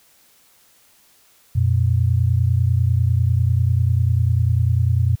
sine tone pair together, 89.82 / 119.9 Hz, F2 / A#2, +49 / +49 cents, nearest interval perfect fourth, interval 500 cents, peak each -17 dBFS, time 1.55-5.16 s, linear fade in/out 10 ms, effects white hiss -55 dBFS RMS until 5.2 s

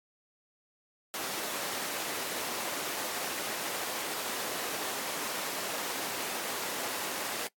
pink high-pass noise, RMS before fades -36 dBFS, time 1.14-7.47 s, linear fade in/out 0 ms, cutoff 380 Hz, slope 12 dB/octave, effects noise-tail reverb RT60 0.1 s tail -20 dB re dry + AAC 64 kbps

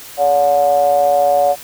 triangle ring-modulated tone, 76.8 Hz, D#2, 22 cents flat, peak -5 dBFS, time 0.17-1.56 s, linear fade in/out 50 ms, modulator 647 Hz, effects white hiss -35 dBFS RMS until 1.63 s

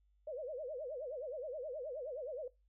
sine tone with vibrato, 554.4 Hz, C#5, in tune, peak -40 dBFS, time 0.27-2.48 s, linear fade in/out 5 ms, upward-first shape sine, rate 9.5 Hz, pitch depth 240 cents each way, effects noise-tail reverb RT60 0.2 s tail -19 dB re dry + added 50 Hz sine -69 dBFS peak until 2.68 s

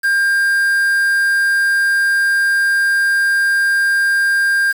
triangle tone with quantisation, 1600 Hz, G6, 35 cents sharp, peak -10 dBFS, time 0.03-4.73 s, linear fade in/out 20 ms, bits 5, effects none

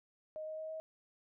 sine tone with pitch steps, 622.3 / 626.6 / 631 / 635.4 Hz, D#5 / D#5 / D#5 / D#5, 0 / +12 / +24 / +36 cents, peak -40 dBFS, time 0.36-0.8 s, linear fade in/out 0 ms, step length 110 ms, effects none

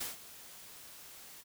white noise with ADSR envelope, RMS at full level -37 dBFS, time 0-1.44 s, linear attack 10 ms, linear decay 150 ms, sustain -15 dB, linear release 41 ms, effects none

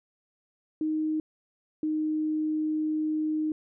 sine tone pair in turn, 311.1 / 309.4 Hz, D#4 / D#4, 0 / -10 cents, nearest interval unison, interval 10 cents, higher first, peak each -25 dBFS, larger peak neither, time 0.81-1.2 / 1.83-3.52 s, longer second, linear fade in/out 2 ms, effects none

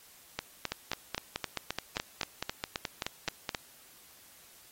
two click trains, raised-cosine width 0.2 ms, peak -14 / -14 dBFS, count 13 / 14, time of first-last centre 0.39-3.548 / 0.72-3.492 s, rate 3.8 / 4.69 Hz, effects white hiss -57 dBFS RMS until 4.71 s + AAC 48 kbps

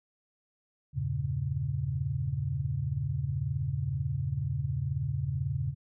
sine chord, E diminished seventh, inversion none, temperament equal, 82.41 / 98 / 116.54 / 138.59 Hz, E2 / G2 / Bb2 / Db3, 0 / 0 / 0 / 0 cents, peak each -37 / -37 / -35 / -31 dBFS, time 0.93-5.75 s, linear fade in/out 50 ms, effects none

